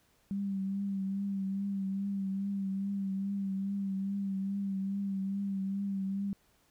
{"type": "tone with vibrato", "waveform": "sine", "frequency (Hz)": 196, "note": "G3", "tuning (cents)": 0, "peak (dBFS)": -31, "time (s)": [0.31, 6.33], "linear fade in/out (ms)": 0, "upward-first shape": "triangle", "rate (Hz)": 2.4, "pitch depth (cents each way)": 40, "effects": ["pink hiss -69 dBFS RMS until 6.7 s"]}